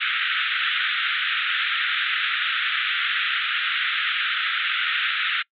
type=band-pass noise; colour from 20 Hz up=pink; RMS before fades=-24 dBFS; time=0-5.43 s; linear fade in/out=20 ms; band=1300 to 3700 Hz; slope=96 dB/octave; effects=noise-tail reverb RT60 0.1 s tail -24 dB re dry